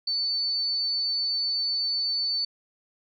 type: tone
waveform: sine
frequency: 4504 Hz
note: C#8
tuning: 27 cents sharp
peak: -24 dBFS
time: 0.07-2.45 s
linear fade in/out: 5 ms
effects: none